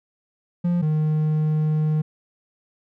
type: tone pair in turn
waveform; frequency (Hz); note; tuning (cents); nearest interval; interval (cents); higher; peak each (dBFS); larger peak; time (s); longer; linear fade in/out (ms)
triangle; 174.61 / 154.17; F3 / D#3; 0 / -16; major second; 216; first; -16; neither; 0.64-0.82 / 0.82-2.02; second; 10
effects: none